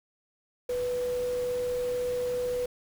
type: tone in noise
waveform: sine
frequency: 493.9 Hz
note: B4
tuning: in tune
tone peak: -27 dBFS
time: 0.69-2.66 s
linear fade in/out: 5 ms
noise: pink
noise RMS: -44 dBFS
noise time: 0.69-2.66 s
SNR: +14 dB
effects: none